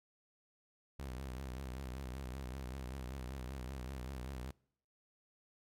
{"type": "tone with vibrato", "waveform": "sawtooth", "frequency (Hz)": 64.9, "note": "C2", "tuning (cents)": -13, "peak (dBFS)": -38, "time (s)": [0.99, 4.51], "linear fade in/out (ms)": 5, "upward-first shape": "triangle", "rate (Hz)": 5.2, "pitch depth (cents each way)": 130, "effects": ["noise-tail reverb RT60 0.7 s tail -25 dB re dry", "MP3 64 kbps"]}